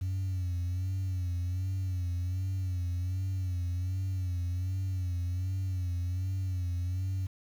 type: tone with vibrato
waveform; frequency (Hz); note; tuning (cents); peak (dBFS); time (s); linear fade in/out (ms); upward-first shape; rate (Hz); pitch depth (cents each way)
sine; 91.5; F#2; -19; -27; 0.01-7.27; 10; sine; 1.3; 69
effects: tanh soft clip ceiling -28 dBFS + 9-bit